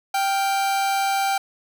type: tone pair together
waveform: 45% pulse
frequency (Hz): 784 / 1396.9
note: G5 / F6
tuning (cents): 0 / 0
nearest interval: minor seventh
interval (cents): 1000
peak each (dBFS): -20 / -30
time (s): 0.14-1.38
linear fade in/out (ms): 5
effects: none